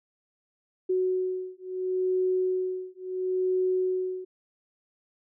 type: beating tone pair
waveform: sine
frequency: 370 / 370.73 Hz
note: F#4 / F#4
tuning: 0 / +3 cents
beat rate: 0.73 Hz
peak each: -28 dBFS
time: 0.89-4.25 s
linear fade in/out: 10 ms
effects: none